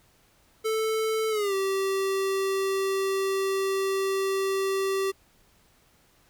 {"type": "tone with pitch glide", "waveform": "square", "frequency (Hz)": [440, 387.5], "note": ["A4", "G4"], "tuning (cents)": [0, -20], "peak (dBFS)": -25, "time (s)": [0.64, 5.12], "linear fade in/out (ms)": 20, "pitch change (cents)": -220, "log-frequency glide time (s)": [1.3, 1.54], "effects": ["pink hiss -62 dBFS RMS until 6.29 s"]}